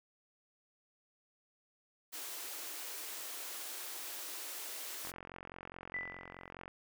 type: high-pass noise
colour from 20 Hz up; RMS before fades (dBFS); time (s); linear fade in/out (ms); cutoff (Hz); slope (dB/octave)
white; -44; 2.12-5.12; 20; 280; 96
type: click train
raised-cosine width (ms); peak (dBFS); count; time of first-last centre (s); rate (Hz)
0.5; -31; 74; 5.05-6.679; 44.8
type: tone with exponential decay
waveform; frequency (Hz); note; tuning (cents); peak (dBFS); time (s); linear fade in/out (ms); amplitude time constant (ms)
sine; 1988; B6; +11; -34; 5.94-6.5; 2; 120
effects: none